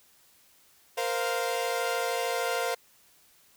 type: chord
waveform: sawtooth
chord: Bb suspended second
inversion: none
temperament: equal with one note detuned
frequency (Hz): 466.2 / 519.3 / 698.5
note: Bb4 / C5 / F5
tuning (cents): 0 / -13 / 0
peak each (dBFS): -28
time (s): 0.97-2.75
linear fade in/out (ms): 10
effects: white hiss -61 dBFS RMS until 3.56 s